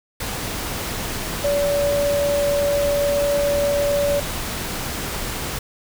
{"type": "tone in noise", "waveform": "sine", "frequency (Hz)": 573, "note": "D5", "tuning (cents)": -43, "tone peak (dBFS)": -17, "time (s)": [1.44, 4.2], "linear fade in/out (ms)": 5, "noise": "pink", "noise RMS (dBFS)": -27, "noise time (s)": [0.2, 5.59], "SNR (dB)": 7, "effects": []}